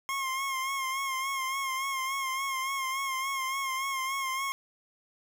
25% pulse tone with vibrato, 1072 Hz, C6, 42 cents sharp, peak -26 dBFS, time 0.09-4.52 s, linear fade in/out 0 ms, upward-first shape sine, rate 3.5 Hz, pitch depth 43 cents each way, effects none

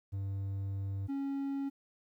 triangle tone pair in turn, 98 / 276.1 Hz, G2 / C#4, 0 / -7 cents, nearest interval octave + tritone, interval 1793 cents, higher second, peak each -32 / -31 dBFS, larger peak second, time 0.12-1.08 / 1.08-1.7 s, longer first, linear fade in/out 20 ms, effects 12-bit

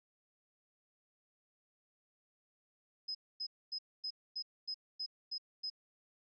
sine tone bursts, 5070 Hz, D#8, 32 cents sharp, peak -37 dBFS, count 9, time 3.08-5.701 s, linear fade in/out 10 ms, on 69 ms, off 250 ms, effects none

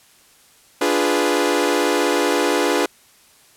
sawtooth chord, D diminished seventh, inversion none, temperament equal, 293.7 / 349.2 / 415.3 / 493.9 Hz, D4 / F4 / Ab4 / Cb5, 0 / 0 / 0 / 0 cents, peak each -18 dBFS, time 0.81-2.86 s, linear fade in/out 5 ms, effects white hiss -52 dBFS RMS until 3.56 s + low-pass 12000 Hz 12 dB/octave

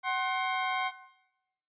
25% pulse tone pair together, 750.2 / 1061 Hz, F#5 / C6, +24 / +24 cents, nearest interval tritone, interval 600 cents, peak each -27 dBFS, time 0.03-0.92 s, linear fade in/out 50 ms, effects noise-tail reverb RT60 0.9 s tail -17 dB re dry + resampled to 8000 Hz

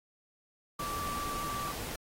sine tone in noise, 1163 Hz, D6, 17 cents flat, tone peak -35 dBFS, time 0.79-1.72 s, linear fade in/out 5 ms, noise pink, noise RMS -40 dBFS, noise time 0.79-1.96 s, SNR +2 dB, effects AAC 48 kbps

